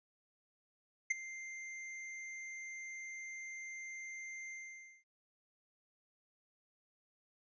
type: tone with ADSR envelope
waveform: square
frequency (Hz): 2093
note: C7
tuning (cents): 0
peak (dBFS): -28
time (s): 1.1-5.04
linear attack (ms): 10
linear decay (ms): 17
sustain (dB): -17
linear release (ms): 530
effects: resampled to 16000 Hz